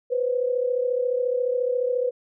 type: tone pair together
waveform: sine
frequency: 492.7 / 527 Hz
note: B4 / C5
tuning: -4 / +12 cents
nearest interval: minor second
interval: 116 cents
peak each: -22 / -27 dBFS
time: 0.1-2.11 s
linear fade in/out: 20 ms
effects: none